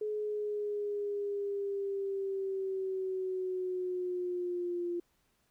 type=linear sweep; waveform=sine; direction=down; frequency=425.3 to 346.6 Hz; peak=-32 dBFS; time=0.01-5 s; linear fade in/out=5 ms; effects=pink hiss -74 dBFS RMS until 5.5 s